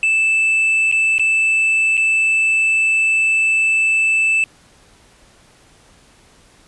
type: tone with dropouts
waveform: triangle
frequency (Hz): 2637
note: E7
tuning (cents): 0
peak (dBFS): -11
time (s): 0.03-4.44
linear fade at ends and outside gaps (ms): 1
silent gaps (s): 0.915-0.924 / 1.182-1.195 / 1.97-1.976
effects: pink hiss -50 dBFS RMS until 6.67 s + resampled to 24000 Hz